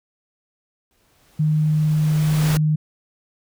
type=noise with exponential growth; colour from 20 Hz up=pink; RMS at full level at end=-25 dBFS; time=0.91-2.57 s; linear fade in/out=0 ms; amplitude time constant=360 ms
type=tone; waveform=sine; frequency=153.7 Hz; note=D#3; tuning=21 cents flat; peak=-15 dBFS; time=1.39-2.76 s; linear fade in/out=10 ms
effects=none